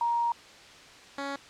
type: tone pair in turn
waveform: sine / 10% pulse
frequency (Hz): 940 / 278.7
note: A#5 / C#4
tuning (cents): +14 / +9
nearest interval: octave + major sixth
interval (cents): 2105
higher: first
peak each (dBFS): -24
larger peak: neither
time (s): 0.01-0.32 / 1.18-1.36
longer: first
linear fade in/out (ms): 2
effects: white hiss -50 dBFS RMS until 1.49 s + low-pass 5000 Hz 12 dB/octave